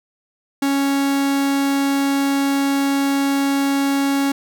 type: tone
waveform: 45% pulse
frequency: 277.2 Hz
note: C#4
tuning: in tune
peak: -16 dBFS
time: 0.62-4.32 s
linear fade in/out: 5 ms
effects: none